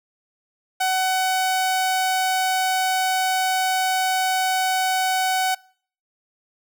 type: tone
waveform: sawtooth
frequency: 750 Hz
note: F#5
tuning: 23 cents sharp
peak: -15 dBFS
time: 0.8-5.55 s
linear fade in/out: 10 ms
effects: noise-tail reverb RT60 0.5 s tail -24 dB re dry